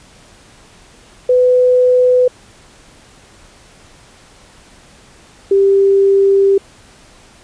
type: tone pair in turn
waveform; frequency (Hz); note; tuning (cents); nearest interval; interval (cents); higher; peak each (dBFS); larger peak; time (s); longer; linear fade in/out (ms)
sine; 501 / 393.2; B4 / G4; +25 / +5; major third; 420; first; -7; neither; 1.29-2.28 / 5.51-6.58; second; 5
effects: pink hiss -44 dBFS RMS until 7.43 s + resampled to 22050 Hz